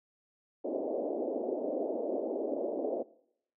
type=band-pass noise; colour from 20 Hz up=white; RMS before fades=-34 dBFS; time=0.64-3.03 s; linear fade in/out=10 ms; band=260 to 640 Hz; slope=48 dB/octave; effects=noise-tail reverb RT60 0.7 s tail -20 dB re dry